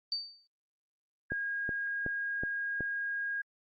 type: tone with exponential decay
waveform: sine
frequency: 4600 Hz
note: D8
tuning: 37 cents flat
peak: -28 dBFS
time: 0.12-0.47 s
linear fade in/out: 1 ms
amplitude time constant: 74 ms
type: tone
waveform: sine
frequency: 1631 Hz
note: G#6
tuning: 32 cents flat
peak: -32 dBFS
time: 1.3-3.42 s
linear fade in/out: 10 ms
type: click train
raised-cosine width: 2 ms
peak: -24 dBFS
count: 5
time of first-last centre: 1.32-2.807 s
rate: 2.69 Hz
effects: Opus 24 kbps